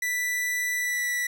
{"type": "tone with pitch glide", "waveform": "45% pulse", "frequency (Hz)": [1975.5, 1956.2], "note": ["B6", "B6"], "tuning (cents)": [0, -17], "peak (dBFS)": -25, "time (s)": [0.02, 1.27], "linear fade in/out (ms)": 5, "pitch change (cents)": -17, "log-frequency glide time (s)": [0.77, 1.11], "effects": []}